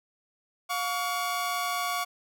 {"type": "tone pair together", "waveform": "sawtooth", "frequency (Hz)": [712, 1130.2], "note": ["F5", "C#6"], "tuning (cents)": [33, 33], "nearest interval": "minor sixth", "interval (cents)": 800, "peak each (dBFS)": [-28, -26], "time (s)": [0.69, 2.05], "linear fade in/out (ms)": 20, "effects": []}